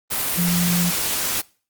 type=tone in noise; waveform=sine; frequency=174.61 Hz; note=F3; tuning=in tune; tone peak=-18 dBFS; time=0.37-0.91 s; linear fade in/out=20 ms; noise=white; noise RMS=-23 dBFS; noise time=0.1-1.42 s; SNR=+2 dB; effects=noise-tail reverb RT60 0.4 s tail -23 dB re dry + Opus 32 kbps